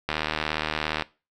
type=click train; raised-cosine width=0.3 ms; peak=-9 dBFS; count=73; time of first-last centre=0.09-1.023 s; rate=77.2 Hz; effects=noise-tail reverb RT60 0.3 s tail -20 dB re dry